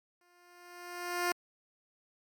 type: tone with exponential growth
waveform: 10% pulse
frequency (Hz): 352.5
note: F4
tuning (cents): +16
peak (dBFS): -19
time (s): 0.21-1.32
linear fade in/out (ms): 2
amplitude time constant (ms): 240
effects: MP3 96 kbps